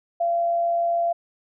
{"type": "tone with amplitude modulation", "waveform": "sine", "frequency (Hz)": 684, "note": "F5", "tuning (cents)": -36, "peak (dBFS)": -18, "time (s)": [0.2, 1.13], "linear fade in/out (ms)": 10, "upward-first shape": "sine", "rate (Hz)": 107, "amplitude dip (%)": 25, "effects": []}